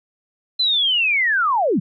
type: linear sweep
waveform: sine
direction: down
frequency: 4104 to 139.7 Hz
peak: -15 dBFS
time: 0.59-1.8 s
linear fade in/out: 10 ms
effects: none